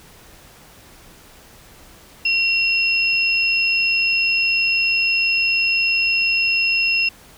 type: tone pair together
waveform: sine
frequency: 2737 / 5185 Hz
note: F7 / E8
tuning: -36 / -29 cents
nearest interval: major seventh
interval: 1107 cents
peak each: -16 / -23 dBFS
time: 2.25-7.09 s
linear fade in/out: 5 ms
effects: pink hiss -46 dBFS RMS until 7.37 s